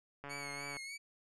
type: click train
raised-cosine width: 0.5 ms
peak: -31 dBFS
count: 76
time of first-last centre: 0.24-0.768 s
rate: 142 Hz
type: tone with vibrato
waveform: sawtooth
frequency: 2217 Hz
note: C#7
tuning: in tune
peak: -40 dBFS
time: 0.29-0.98 s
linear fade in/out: 20 ms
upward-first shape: triangle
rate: 3.3 Hz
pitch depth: 66 cents each way
effects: resampled to 24000 Hz